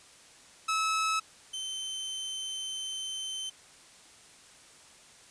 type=tone pair in turn; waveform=sawtooth; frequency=1297 / 3085 Hz; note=E6 / G7; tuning=-28 / -28 cents; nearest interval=octave + minor third; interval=1500 cents; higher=second; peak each=-23 / -31 dBFS; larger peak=first; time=0.68-1.2 / 1.53-3.5 s; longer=second; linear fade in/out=10 ms; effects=white hiss -55 dBFS RMS until 5.3 s + resampled to 22050 Hz